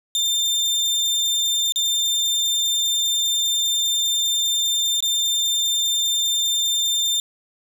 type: tone with dropouts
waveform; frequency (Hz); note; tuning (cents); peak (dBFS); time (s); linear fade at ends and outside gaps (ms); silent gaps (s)
30% pulse; 3595; A7; +36; -16; 0.15-7.2; 1; 1.722-1.759 / 5.005-5.025
effects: none